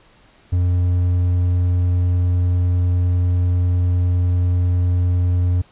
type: tone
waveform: triangle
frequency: 89 Hz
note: F2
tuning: 33 cents sharp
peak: -12 dBFS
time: 0.52-5.62 s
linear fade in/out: 10 ms
effects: pink hiss -52 dBFS RMS until 5.71 s + resampled to 8000 Hz